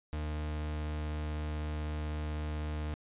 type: tone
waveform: 40% pulse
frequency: 76 Hz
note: D#2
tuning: 40 cents flat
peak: -33 dBFS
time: 0.13-2.94 s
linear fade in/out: 0 ms
effects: resampled to 8000 Hz